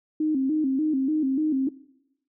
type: tone with vibrato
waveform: sine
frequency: 286.8 Hz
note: D4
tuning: 41 cents flat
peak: -21 dBFS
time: 0.2-1.69 s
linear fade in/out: 5 ms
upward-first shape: square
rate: 3.4 Hz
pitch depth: 130 cents each way
effects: noise-tail reverb RT60 0.9 s tail -20 dB re dry